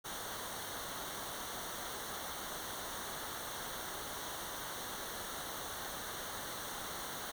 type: noise with comb filter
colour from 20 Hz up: pink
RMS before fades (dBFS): -43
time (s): 0.04-7.32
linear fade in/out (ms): 20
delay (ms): 0.4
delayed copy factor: -0.75
effects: none